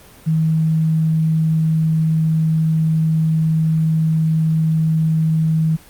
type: tone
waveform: sine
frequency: 159.3 Hz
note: D#3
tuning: 41 cents sharp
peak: -13 dBFS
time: 0.26-5.77 s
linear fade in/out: 20 ms
effects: pink hiss -44 dBFS RMS until 5.89 s + Opus 24 kbps